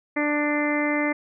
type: harmonic tone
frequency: 295.3 Hz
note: D4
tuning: 10 cents sharp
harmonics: 1 / 2 / 3 / 4 / 5 / 6 / 7 / 8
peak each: -24 / -28 / -33 / -34 / -38 / -32 / -27 / -39 dBFS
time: 0.16-1.13 s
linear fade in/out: 10 ms
effects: none